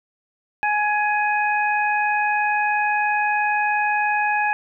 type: harmonic tone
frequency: 837 Hz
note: G#5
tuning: 13 cents sharp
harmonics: 1 / 2 / 3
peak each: -20 / -23 / -25 dBFS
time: 0.63-4.53 s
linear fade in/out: 0 ms
effects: none